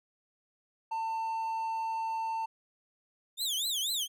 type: tone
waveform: triangle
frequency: 897 Hz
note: A5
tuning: 33 cents sharp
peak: -29 dBFS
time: 0.91-2.46 s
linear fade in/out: 10 ms
type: tone with vibrato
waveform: sawtooth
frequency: 3520 Hz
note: A7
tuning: in tune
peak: -27 dBFS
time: 3.37-4.08 s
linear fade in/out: 50 ms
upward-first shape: triangle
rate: 4.1 Hz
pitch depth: 290 cents each way
effects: none